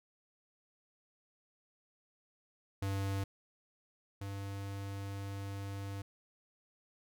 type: tone pair in turn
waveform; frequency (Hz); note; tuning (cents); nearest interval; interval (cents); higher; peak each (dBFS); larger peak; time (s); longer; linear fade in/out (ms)
square; 98 / 99.02; G2 / G2; 0 / +18; unison; 18; second; -34 / -40; first; 2.82-3.24 / 4.21-6.02; second; 5
effects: none